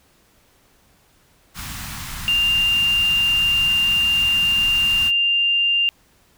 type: band-stop noise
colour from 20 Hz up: pink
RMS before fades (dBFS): -31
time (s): 1.54-5.12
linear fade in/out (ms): 50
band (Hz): 230 to 920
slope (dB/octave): 24
type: tone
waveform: sine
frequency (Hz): 2794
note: F7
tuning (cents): 0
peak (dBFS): -15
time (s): 2.28-5.89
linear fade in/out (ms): 0
effects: pink hiss -57 dBFS RMS until 6.37 s